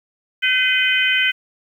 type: harmonic tone with a mistuned harmonic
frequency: 510 Hz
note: C5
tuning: 44 cents flat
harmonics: 3 / 4 / 5 / 6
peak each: -20 / -20 / -20 / -20 dBFS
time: 0.42-1.32 s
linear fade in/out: 20 ms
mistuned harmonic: 5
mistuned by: -35 cents
effects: 8-bit